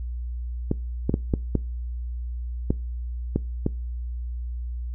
clicks, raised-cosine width 3 ms, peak -8 dBFS, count 8, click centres 0.714 / 1.095 / 1.141 / 1.338 / 1.553 / 2.705 / 3.36 / 3.664 s, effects noise-tail reverb RT60 0.3 s tail -23 dB re dry + added 60 Hz sine -28 dBFS peak until 4.94 s

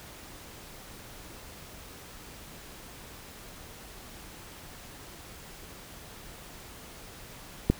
click, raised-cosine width 3 ms, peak -7 dBFS, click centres 7.7 s, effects pink hiss -47 dBFS RMS until 7.79 s

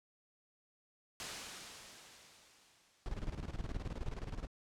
white noise with exponential decay, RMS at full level -40 dBFS, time 1.2-3.73 s, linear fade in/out 0 ms, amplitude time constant 550 ms
brown noise with tremolo, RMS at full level -39 dBFS, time 3.06-4.47 s, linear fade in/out 0 ms, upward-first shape square, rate 19 Hz, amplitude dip 70%
effects low-pass 7000 Hz 12 dB/octave

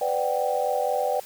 sine chord, G major seventh, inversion first, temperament equal with one note detuned, 501.1 / 587.3 / 740 / 784 Hz, B4 / D5 / F#5 / G5, +25 / 0 / 0 / 0 cents, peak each -27 / -27 / -30 / -27 dBFS, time 0.01-1.2 s, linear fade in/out 5 ms, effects white hiss -45 dBFS RMS until 1.25 s

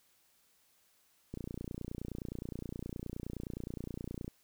click train, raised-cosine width 3 ms, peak -27 dBFS, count 88, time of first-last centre 1.34-4.279 s, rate 29.6 Hz, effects white hiss -70 dBFS RMS until 4.43 s

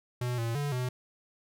square tone with pitch steps, 123.3 / 115.6 / 144.4 / 125.8 Hz, B2 / A#2 / D3 / B2, -2 / -14 / -29 / +32 cents, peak -30 dBFS, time 0.21-0.89 s, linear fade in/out 5 ms, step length 170 ms, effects none

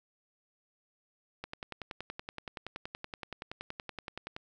click train, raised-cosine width 0.3 ms, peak -23 dBFS, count 32, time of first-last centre 1.44-4.365 s, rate 10.6 Hz, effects none

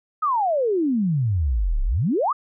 sine exponential two-way sweep, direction down then up, 1300 to 30.87 to 1300 Hz, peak -18 dBFS, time 0.22-2.33 s, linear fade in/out 10 ms, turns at 1.83 s, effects none

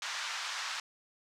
pink band-pass noise, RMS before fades -38 dBFS, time 0.02-0.8 s, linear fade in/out 2 ms, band 1000 to 6500 Hz, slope 24 dB/octave, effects none

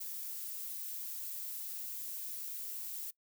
violet noise, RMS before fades -42 dBFS, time 0-3.11 s, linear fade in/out 10 ms, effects noise-tail reverb RT60 0.1 s tail -21 dB re dry

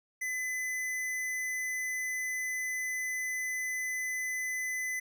sine tone with hard clipping, 2015 Hz, B6, 34 cents sharp, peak -33 dBFS, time 0.21-5 s, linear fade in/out 10 ms, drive 18 dB, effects none

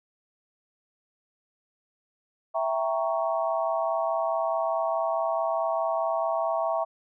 sine chord, E diminished seventh, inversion none, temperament equal, 659.3 / 784 / 932.3 / 1108.7 Hz, E5 / G5 / Bb5 / Db6, 0 / 0 / 0 / 0 cents, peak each -26 / -32 / -32 / -32 dBFS, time 2.54-6.85 s, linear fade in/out 20 ms, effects none

